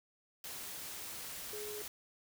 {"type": "tone in noise", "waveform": "sine", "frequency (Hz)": 420.4, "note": "G#4", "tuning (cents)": 21, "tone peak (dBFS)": -43, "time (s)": [1.53, 1.82], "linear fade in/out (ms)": 2, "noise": "white", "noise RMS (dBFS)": -45, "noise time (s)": [0.44, 1.88], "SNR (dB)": -1, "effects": []}